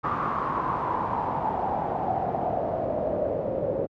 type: noise with low-pass filter sweep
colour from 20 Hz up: pink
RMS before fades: -27 dBFS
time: 0.03-3.87 s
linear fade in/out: 20 ms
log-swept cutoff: 1200 to 520 Hz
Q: 6.7
effects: high-pass 100 Hz 12 dB/octave